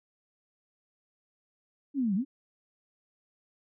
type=linear two-way sweep; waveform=sine; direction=down then up; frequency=293.7 to 180 to 293.7 Hz; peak=-25 dBFS; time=1.94-2.25 s; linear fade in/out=50 ms; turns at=2.15 s; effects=none